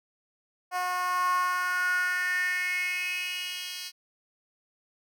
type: tone with high-pass filter sweep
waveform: 10% pulse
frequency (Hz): 362.2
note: F#4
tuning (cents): -37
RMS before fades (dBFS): -29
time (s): 0.71-3.92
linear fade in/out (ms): 50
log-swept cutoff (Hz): 810 to 3700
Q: 6.2
effects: none